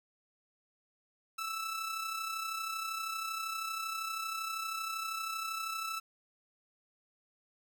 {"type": "tone with amplitude modulation", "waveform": "sawtooth", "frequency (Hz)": 1318.5, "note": "E6", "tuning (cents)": 0, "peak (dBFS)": -30, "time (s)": [1.38, 6], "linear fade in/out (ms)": 10, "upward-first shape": "sine", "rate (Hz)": 32.7, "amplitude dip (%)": 45, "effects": []}